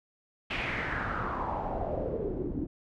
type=noise with low-pass filter sweep; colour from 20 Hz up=pink; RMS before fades=-33 dBFS; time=0.5-2.67 s; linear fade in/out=10 ms; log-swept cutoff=2700 to 280 Hz; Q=4.1; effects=none